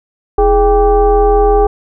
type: tone with frequency modulation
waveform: sine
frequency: 416.8 Hz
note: G#4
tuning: 6 cents sharp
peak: -6 dBFS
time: 0.38-1.67 s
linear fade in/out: 5 ms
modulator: 374 Hz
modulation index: 1.1
effects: none